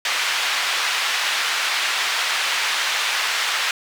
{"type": "band-pass noise", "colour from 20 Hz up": "white", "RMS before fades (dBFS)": -22, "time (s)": [0.05, 3.71], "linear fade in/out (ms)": 2, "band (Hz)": [1100, 3300], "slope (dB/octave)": 12, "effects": []}